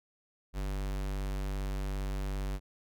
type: tone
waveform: square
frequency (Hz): 48.72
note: G1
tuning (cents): -10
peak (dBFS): -33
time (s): 0.53-2.6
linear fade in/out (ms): 50
effects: none

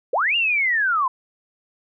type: linear two-way sweep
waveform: sine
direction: up then down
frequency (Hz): 422.7 to 2853 to 985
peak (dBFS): -17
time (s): 0.13-1.08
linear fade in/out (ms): 5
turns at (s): 0.36
effects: none

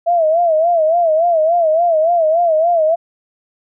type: tone with vibrato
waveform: sine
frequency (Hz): 659.3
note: E5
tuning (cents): 0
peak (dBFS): -10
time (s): 0.06-2.96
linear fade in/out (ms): 20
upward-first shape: sine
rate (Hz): 3.5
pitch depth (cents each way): 110
effects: none

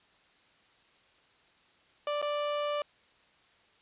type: tone with dropouts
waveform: 30% pulse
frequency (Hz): 587.3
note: D5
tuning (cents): 0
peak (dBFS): -27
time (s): 2.07-2.82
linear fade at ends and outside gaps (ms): 2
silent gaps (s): 2.217-2.225
effects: white hiss -64 dBFS RMS until 3.81 s + resampled to 8000 Hz

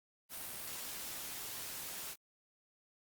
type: noise with amplitude modulation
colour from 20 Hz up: white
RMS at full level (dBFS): -43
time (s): 0.29-2.16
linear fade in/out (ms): 50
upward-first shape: sine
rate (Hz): 75.3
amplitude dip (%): 25
effects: Opus 32 kbps

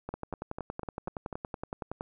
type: two click trains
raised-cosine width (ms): 1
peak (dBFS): -21 / -23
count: 21 / 6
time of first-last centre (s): 0.14-2.009 / 0.09-1.328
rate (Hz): 10.7 / 4.04
effects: none

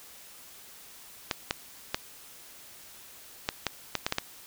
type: clicks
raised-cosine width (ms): 0.2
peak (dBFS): -9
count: 9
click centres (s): 1.312 / 1.509 / 1.945 / 3.489 / 3.667 / 3.953 / 4.065 / 4.124 / 4.184
effects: white hiss -50 dBFS RMS until 4.46 s

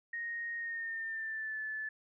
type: tone with pitch glide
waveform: sine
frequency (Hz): 1864.7 to 1739.8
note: A#6 to A6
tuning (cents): 0 to -20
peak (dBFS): -36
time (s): 0.13-1.89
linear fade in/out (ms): 5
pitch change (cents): -120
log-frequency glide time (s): 0.57-1.59
effects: none

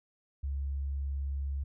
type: tone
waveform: sine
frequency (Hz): 69.3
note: C#2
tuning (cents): 0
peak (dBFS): -31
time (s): 0.43-1.64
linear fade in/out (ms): 10
effects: none

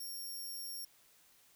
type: tone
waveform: 5% pulse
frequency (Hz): 5530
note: F8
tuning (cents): -18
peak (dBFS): -36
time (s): 0-0.85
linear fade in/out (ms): 5
effects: white hiss -66 dBFS RMS until 1.55 s

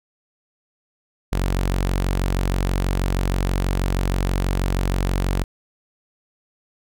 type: tone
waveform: sawtooth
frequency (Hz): 46.25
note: F#1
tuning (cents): 0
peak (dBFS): -15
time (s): 1.32-5.44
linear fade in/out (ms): 10
effects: none

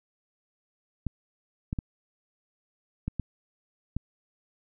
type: clicks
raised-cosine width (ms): 5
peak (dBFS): -17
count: 6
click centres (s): 1.067 / 1.729 / 1.788 / 3.08 / 3.197 / 3.966
effects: none

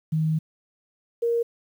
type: tone pair in turn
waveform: sine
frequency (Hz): 157.6 / 467.7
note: D#3 / A#4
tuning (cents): +23 / +6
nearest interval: octave + perfect fifth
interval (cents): 1883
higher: second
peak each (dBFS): -20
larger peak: neither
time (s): 0.12-0.39 / 1.22-1.43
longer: first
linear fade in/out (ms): 10
effects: 9-bit

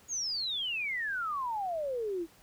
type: exponential sweep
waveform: sine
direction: down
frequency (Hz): 6800 to 320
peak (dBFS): -31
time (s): 0.08-2.27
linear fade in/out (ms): 50
effects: pink hiss -60 dBFS RMS until 2.42 s

